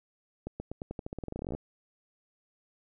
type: accelerating click train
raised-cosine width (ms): 2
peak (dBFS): -23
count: 22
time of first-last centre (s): 0.47-1.55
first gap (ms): 130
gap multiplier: 0.89
effects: none